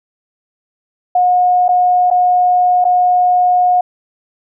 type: tone with dropouts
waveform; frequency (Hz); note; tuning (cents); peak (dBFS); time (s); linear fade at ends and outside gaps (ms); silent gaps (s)
sine; 722; F#5; -43; -8; 1.15-3.81; 5; 1.682-1.689 / 2.103-2.111 / 2.843-2.85
effects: none